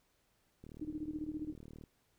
click train, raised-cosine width 3 ms, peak -38 dBFS, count 47, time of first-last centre 0.64-1.838 s, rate 38.4 Hz
sine tone with tremolo, 305.9 Hz, D#4, 29 cents flat, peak -35 dBFS, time 0.81-1.54 s, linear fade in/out 5 ms, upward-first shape sine, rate 15 Hz, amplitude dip 85%
effects pink hiss -75 dBFS RMS until 2.18 s

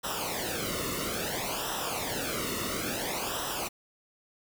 pink noise with flanger, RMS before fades -33 dBFS, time 0.03-3.69 s, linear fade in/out 20 ms, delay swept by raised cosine 0.44 to 1.26 ms, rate 0.59 Hz, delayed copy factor -0.8, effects none

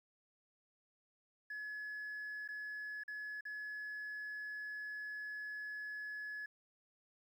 sine tone with dropouts, 1700 Hz, G#6, 40 cents sharp, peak -40 dBFS, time 1.5-6.46 s, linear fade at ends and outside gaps 5 ms, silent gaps 2.478-2.487 / 3.036-3.079 / 3.409-3.452 s, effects tanh soft clip ceiling -40 dBFS + 12-bit

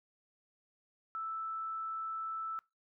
sine tone, 1318.5 Hz, E6, in tune, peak -36 dBFS, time 1.15-2.59 s, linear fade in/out 0 ms, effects noise-tail reverb RT60 0.2 s tail -22 dB re dry

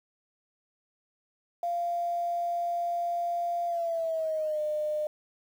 sine tone with pitch glide, 692 to 605.9 Hz, F5 to D#5, -16 to -46 cents, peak -27 dBFS, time 1.63-5.07 s, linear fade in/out 2 ms, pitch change -230 cents, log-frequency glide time 3.67-4.6 s, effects 9-bit

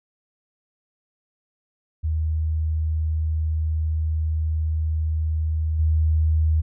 sine tone with level steps, 78.7 Hz, D#2, 20 cents sharp, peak -20 / -16 dBFS, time 2.03-6.62 s, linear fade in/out 20 ms, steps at 5.79 s, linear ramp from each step 5 ms, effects none

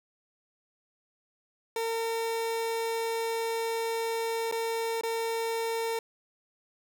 30% pulse tone with dropouts, 455.7 Hz, A#4, 39 cents flat, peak -26 dBFS, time 1.76-5.99 s, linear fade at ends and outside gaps 2 ms, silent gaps 4.514-4.523 / 5.011-5.034 s, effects none

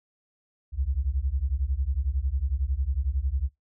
sine beating tone pair, 61.9 / 72.9 Hz, B1 / D2, +5 / -12 cents, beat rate 11 Hz, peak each -27 dBFS, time 0.72-3.5 s, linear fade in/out 50 ms, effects noise-tail reverb RT60 0.2 s tail -23 dB re dry

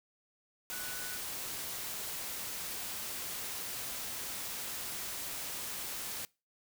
sine tone in noise, 1480 Hz, F#6, in tune, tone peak -46 dBFS, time 0.72-1.17 s, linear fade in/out 0 ms, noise white, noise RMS -40 dBFS, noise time 0.7-6.25 s, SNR -9 dB, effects noise-tail reverb RT60 0.3 s tail -24 dB re dry

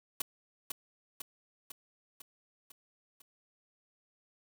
white noise with echo, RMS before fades -33 dBFS, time 0.2-0.22 s, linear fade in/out 5 ms, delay 500 ms, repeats 6, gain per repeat -4 dB, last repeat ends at 3.22 s, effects none

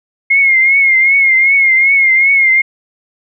sine tone with vibrato, 2147 Hz, C7, 44 cents sharp, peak -6 dBFS, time 0.3-2.62 s, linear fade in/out 10 ms, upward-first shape triangle, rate 2.6 Hz, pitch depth 69 cents each way, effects none

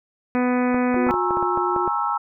harmonic tone, 248.7 Hz, B3, 12 cents sharp, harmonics 1 / 2 / 3 / 4 / 5 / 6 / 7 / 8 / 9 / 10, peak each -19 / -25 / -29 / -31 / -33 / -35 / -36 / -37 / -38 / -39 dBFS, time 0.35-1.11 s, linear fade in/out 0 ms
clicks, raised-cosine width 1 ms, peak -14 dBFS, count 11, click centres 0.745 / 0.944 / 1.068 / 1.101 / 1.141 / 1.308 / 1.371 / 1.427 / 1.575 / 1.763 / 1.877 s
sine tone with pitch glide, 360.1 to 358 Hz, F#4 to F4, -47 to +43 cents, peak -24 dBFS, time 0.96-1.88 s, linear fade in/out 2 ms, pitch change -10 cents, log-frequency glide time 1.21-1.39 s
sine chord, A# half-diminished seventh, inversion third, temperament equal with one note detuned, 830.6 / 932.3 / 1083.4 / 1318.5 Hz, G#5 / A#5 / C#6 / E6, 0 / 0 / -40 / 0 cents, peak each -26 / -26 / -28 / -24 dBFS, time 1.08-2.18 s, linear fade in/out 10 ms
effects none

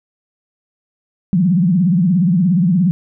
sine tone with vibrato, 178.2 Hz, F3, 35 cents sharp, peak -10 dBFS, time 1.33-2.91 s, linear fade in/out 0 ms, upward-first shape triangle, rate 17 Hz, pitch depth 230 cents each way, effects none

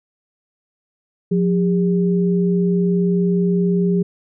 sine tone pair together, 178.52 / 403.2 Hz, F3 / G4, +38 / +49 cents, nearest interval octave + major second, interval 1411 cents, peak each -15 / -20 dBFS, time 1.31-4.03 s, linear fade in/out 10 ms, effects none

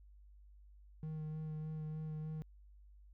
triangle tone with vibrato, 155.56 Hz, D#3, in tune, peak -38 dBFS, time 1.03-2.42 s, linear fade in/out 0 ms, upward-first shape sine, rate 3.3 Hz, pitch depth 15 cents each way, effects added 50 Hz sine -57 dBFS peak until 3.13 s

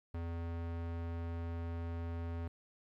square tone with low-pass filter, 84.2 Hz, E2, 37 cents sharp, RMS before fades -40 dBFS, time 0.14-2.48 s, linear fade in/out 5 ms, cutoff 2200 Hz, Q 0.51, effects 12-bit

